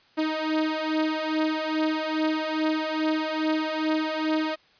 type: beating tone pair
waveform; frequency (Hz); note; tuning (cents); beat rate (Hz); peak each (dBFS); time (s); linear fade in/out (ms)
sawtooth; 311.1 / 313.5; D#4 / D#4; 0 / +13; 2.4; -24 / -22; 0.17-4.56; 20
effects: white hiss -59 dBFS RMS until 4.79 s + resampled to 11025 Hz